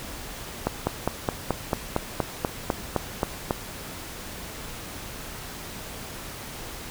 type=slowing click train; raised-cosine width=1 ms; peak=-8 dBFS; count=13; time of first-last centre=0.67-3.508 s; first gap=200 ms; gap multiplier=1.03; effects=pink hiss -38 dBFS RMS until 6.9 s